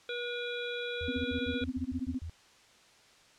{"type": "harmonic tone", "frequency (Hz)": 482.8, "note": "B4", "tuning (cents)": -39, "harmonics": [1, 3, 5, 7, 8], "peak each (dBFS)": [-37, -40, -43, -42, -45], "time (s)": [0.09, 1.64], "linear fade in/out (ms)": 2}
{"type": "tone bursts", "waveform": "sine", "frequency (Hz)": 82.41, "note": "E2", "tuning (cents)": 0, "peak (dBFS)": -37, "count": 9, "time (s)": [1.01, 2.296], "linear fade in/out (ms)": 0, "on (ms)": 78, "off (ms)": 73}
{"type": "tone with tremolo", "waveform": "sine", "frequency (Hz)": 257, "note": "C4", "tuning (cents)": -31, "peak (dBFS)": -29, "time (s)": [1.08, 2.19], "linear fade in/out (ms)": 0, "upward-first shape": "sine", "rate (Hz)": 15, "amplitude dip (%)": 100}
{"effects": ["white hiss -60 dBFS RMS until 3.38 s", "low-pass 6000 Hz 12 dB/octave"]}